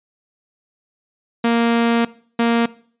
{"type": "tone pair in turn", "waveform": "sawtooth", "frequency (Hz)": [233.1, 233.1], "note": ["A#3", "A#3"], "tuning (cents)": [0, 0], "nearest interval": "unison", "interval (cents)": 0, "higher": "neither", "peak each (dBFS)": [-10, -10], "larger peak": "neither", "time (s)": [[1.44, 2.05], [2.39, 2.66]], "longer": "first", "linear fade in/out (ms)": 5, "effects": ["noise-tail reverb RT60 0.5 s tail -20 dB re dry", "resampled to 8000 Hz"]}